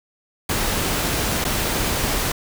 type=noise with dropouts; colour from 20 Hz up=pink; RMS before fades=-22 dBFS; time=0.49-2.32 s; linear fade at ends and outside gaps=5 ms; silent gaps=1.443-1.449 s; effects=none